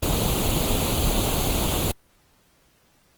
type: noise with comb filter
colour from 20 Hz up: pink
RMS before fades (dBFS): -22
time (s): 0.02-1.92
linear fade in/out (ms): 10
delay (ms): 0.28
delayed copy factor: +0.7
effects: pink hiss -61 dBFS RMS until 3.17 s + Opus 24 kbps